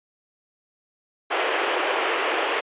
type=band-pass noise; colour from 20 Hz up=pink; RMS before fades=-24 dBFS; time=1.3-2.61 s; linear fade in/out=20 ms; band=350 to 3200 Hz; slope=48 dB/octave; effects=resampled to 8000 Hz